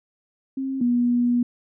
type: tone pair in turn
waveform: sine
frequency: 267.3 / 242.3 Hz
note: C4 / B3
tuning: +37 / -33 cents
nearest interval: major second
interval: 170 cents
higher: first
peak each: -24 / -17 dBFS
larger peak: second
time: 0.57-0.81 / 0.81-1.43 s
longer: second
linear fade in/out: 5 ms
effects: none